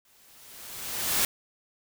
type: noise with exponential growth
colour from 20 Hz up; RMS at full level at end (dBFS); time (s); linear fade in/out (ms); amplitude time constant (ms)
white; -23; 0.05-1.25; 2; 260
effects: none